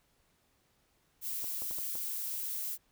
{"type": "noise", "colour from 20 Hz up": "violet", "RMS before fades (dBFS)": -37, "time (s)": [1.21, 2.78], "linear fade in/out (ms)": 50}
{"type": "clicks", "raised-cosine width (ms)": 1, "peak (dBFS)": -34, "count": 5, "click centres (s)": [1.443, 1.621, 1.71, 1.786, 1.954]}
{"effects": ["pink hiss -72 dBFS RMS until 2.91 s"]}